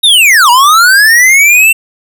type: linear two-way sweep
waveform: square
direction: down then up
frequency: 3801 to 932.3 to 2719 Hz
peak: -3 dBFS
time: 0.03-1.73 s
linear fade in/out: 10 ms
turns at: 0.5 s
effects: none

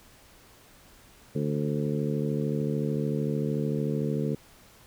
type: harmonic tone with a mistuned harmonic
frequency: 73.42 Hz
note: D2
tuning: in tune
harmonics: 2 / 3 / 4 / 5 / 6 / 7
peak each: -29 / -31 / -35 / -37 / -33 / -40 dBFS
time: 1.35-4.35 s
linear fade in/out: 5 ms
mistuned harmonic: 7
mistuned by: +35 cents
effects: pink hiss -55 dBFS RMS until 4.86 s

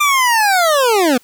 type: linear sweep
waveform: 25% pulse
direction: down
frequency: 1200 to 232.5 Hz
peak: -7 dBFS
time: 0-1.18 s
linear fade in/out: 10 ms
effects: white hiss -51 dBFS RMS until 1.23 s

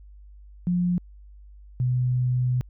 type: tone pair in turn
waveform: sine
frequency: 177.4 / 125.44 Hz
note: F3 / B2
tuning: +27 / +27 cents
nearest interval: tritone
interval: 600 cents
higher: first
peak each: -20 dBFS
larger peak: neither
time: 0.67-0.98 / 1.8-2.61 s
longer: second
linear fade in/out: 0 ms
effects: added 50 Hz sine -44 dBFS peak until 2.69 s

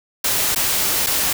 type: noise with dropouts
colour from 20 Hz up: white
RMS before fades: -19 dBFS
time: 0.24-1.33 s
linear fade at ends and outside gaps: 5 ms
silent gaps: 0.548-0.559 / 1.064-1.068 s
effects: none

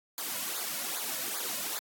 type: noise with flanger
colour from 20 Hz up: white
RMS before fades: -35 dBFS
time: 0.18-1.79 s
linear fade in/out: 0 ms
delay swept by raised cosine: 0.35 to 2.55 ms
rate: 2.5 Hz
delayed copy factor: -1
effects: high-pass 200 Hz 12 dB/octave + AAC 64 kbps

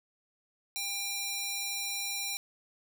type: tone with high-pass filter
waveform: square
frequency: 799 Hz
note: G5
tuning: 33 cents sharp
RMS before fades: -35 dBFS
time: 0.76-2.37 s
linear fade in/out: 0 ms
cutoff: 3500 Hz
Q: 0.75
effects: none

